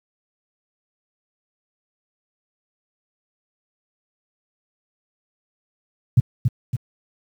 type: tone with echo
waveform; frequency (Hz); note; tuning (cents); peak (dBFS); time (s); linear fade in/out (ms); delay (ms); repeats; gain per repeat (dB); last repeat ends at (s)
sine; 120.6; B2; -41; -7; 6.17-6.2; 5; 280; 2; -5; 6.76
effects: high-pass 80 Hz 12 dB/octave + 8-bit